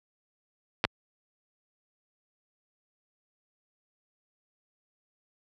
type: clicks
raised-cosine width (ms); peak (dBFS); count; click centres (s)
0.3; -7; 2; 0.841 / 0.85
effects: high-pass 60 Hz 12 dB/octave